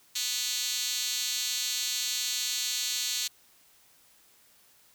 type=tone with high-pass filter; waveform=5% pulse; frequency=246.9 Hz; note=B3; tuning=in tune; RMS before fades=-31 dBFS; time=0.15-3.28 s; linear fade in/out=10 ms; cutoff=4600 Hz; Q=7.1; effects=white hiss -61 dBFS RMS until 4.94 s